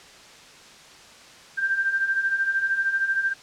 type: beating tone pair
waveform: sine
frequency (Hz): 1568 / 1581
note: G6 / G6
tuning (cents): 0 / +14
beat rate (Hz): 13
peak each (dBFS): -28 / -22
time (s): 1.57-3.34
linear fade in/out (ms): 20
effects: white hiss -47 dBFS RMS until 3.42 s + low-pass 6000 Hz 12 dB/octave